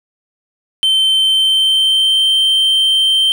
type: tone with pitch glide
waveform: triangle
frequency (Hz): 3100 to 3127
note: G7 to G7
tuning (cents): -20 to -5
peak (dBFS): -8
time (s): 0.83-3.32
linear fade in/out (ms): 0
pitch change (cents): +15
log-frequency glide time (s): 1.13-2.32
effects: none